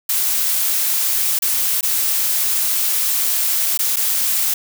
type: noise with dropouts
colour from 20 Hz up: blue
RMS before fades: -18 dBFS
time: 0.09-4.54 s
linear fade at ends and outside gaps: 5 ms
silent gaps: 1.39-1.421 / 1.81-1.829 / 3.775-3.79 / 3.961-3.967 s
effects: none